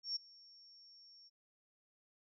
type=tone with ADSR envelope; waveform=sine; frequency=5490 Hz; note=F8; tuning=31 cents flat; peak=-34 dBFS; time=0.03-1.3 s; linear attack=130 ms; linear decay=12 ms; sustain=-24 dB; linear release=29 ms; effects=none

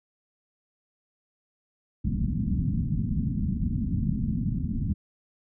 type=low-pass noise; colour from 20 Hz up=white; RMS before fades=-27 dBFS; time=2.04-4.94 s; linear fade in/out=10 ms; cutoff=240 Hz; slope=48 dB/octave; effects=none

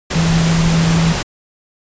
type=tone in noise; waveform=sine; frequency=164.81 Hz; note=E3; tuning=in tune; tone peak=-11 dBFS; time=0.15-1.13 s; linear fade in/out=10 ms; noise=pink; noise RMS=-19 dBFS; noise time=0.1-1.23 s; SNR=+5 dB; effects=resampled to 16000 Hz

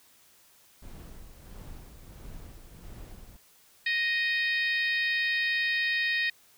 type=noise with tremolo; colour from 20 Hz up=brown; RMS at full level=-43 dBFS; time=0.82-3.37 s; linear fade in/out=5 ms; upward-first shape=sine; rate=1.5 Hz; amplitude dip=55%
type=harmonic tone; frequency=622.3 Hz; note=D#5; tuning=in tune; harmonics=3 / 4 / 5 / 6 / 7 / 8; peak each=-27 / -31 / -41 / -35 / -40 / -43 dBFS; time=3.86-6.3 s; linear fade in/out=5 ms
effects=white hiss -60 dBFS RMS until 6.57 s

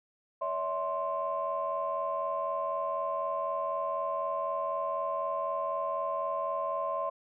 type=tone cluster; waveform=sine; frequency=567 / 651 / 1050 Hz; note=C#5 / E5 / C6; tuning=+39 / -22 / +6 cents; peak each=-35 / -34 / -32 dBFS; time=0.41-7.1 s; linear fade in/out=10 ms; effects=tanh soft clip ceiling -21 dBFS

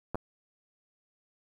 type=clicks; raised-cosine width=1 ms; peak=-19 dBFS; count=2; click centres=0.146 / 0.155 s; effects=9-bit

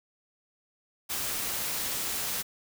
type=noise; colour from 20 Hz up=white; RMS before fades=-32 dBFS; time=1.09-2.43 s; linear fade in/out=20 ms; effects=none

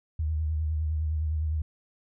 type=tone with vibrato; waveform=sine; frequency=77.78 Hz; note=D#2; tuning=in tune; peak=-25 dBFS; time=0.19-1.62 s; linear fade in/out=5 ms; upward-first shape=sine; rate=9.8 Hz; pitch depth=49 cents each way; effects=none

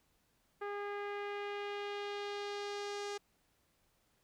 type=tone with low-pass filter sweep; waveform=sawtooth; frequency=407.6 Hz; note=G#4; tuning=32 cents flat; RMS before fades=-41 dBFS; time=0.61-3.18 s; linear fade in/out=10 ms; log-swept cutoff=1600 to 6400 Hz; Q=1.5; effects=pink hiss -75 dBFS RMS until 4.23 s

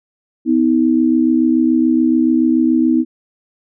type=tone pair together; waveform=sine; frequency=251.5 / 318.5 Hz; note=B3 / D#4; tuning=+32 / +41 cents; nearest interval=major third; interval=409 cents; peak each=-13 dBFS; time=0.45-3.05 s; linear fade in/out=50 ms; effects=none

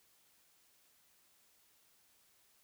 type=silence; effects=white hiss -70 dBFS RMS until 2.63 s

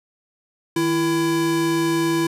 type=tone pair together; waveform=square; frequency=157.5 / 334 Hz; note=D#3 / E4; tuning=+21 / +23 cents; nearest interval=octave + minor second; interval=1302 cents; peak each=-28 / -19 dBFS; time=0.76-2.27 s; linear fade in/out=5 ms; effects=resampled to 32000 Hz

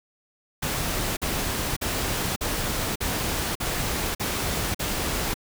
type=noise bursts; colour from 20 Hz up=pink; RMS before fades=-27 dBFS; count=8; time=0.62-5.342 s; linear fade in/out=10 ms; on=550 ms; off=46 ms; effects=none

